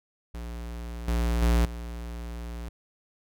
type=tone with level steps; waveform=square; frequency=58.5 Hz; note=A#1; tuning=7 cents sharp; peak=-35 / -24 / -20 / -35 dBFS; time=0.34-2.69 s; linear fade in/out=5 ms; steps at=1.08 / 1.42 / 1.65 s; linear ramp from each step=2 ms; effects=none